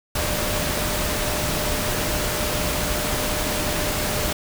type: tone in noise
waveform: sine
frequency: 602 Hz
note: D5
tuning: 43 cents sharp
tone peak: -31 dBFS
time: 0.15-4.33 s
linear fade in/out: 5 ms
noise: pink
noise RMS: -24 dBFS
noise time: 0.15-4.33 s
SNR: -10 dB
effects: none